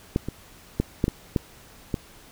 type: clicks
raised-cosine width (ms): 3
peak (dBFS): -8 / -16 / -8 / -7 / -11 / -8 / -11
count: 7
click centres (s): 0.161 / 0.286 / 0.8 / 1.041 / 1.081 / 1.362 / 1.942
effects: pink hiss -50 dBFS RMS until 2.31 s